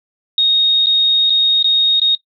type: tone with dropouts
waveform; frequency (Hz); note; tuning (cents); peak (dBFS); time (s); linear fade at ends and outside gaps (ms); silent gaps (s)
sine; 3729; A#7; 0; -9; 0.38-2.15; 2; 0.86-0.868 / 1.298-1.303 / 1.627-1.643 / 1.998-2.016
effects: noise-tail reverb RT60 0.1 s tail -20 dB re dry